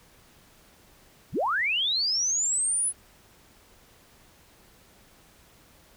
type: linear sweep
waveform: sine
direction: up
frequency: 37.69 to 10290 Hz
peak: -23 dBFS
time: 1.32-2.93 s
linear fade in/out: 50 ms
effects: pink hiss -57 dBFS RMS until 5.96 s